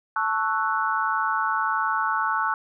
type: chord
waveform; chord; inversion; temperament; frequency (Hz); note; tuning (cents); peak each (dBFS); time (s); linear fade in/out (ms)
sine; F# minor seventh; first; equal; 880 / 1108.7 / 1318.5 / 1480; A5 / C#6 / E6 / F#6; 0 / 0 / 0 / 0; -27; 0.16-2.54; 2
effects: none